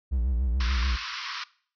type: tone with vibrato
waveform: triangle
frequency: 62 Hz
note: B1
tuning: 7 cents sharp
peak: -21 dBFS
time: 0.11-0.97 s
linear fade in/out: 20 ms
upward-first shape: sine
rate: 6.9 Hz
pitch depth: 140 cents each way
type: band-pass noise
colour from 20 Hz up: pink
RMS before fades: -35 dBFS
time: 0.6-1.44 s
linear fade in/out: 5 ms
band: 990 to 5600 Hz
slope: 96 dB/octave
effects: noise-tail reverb RT60 0.5 s tail -21 dB re dry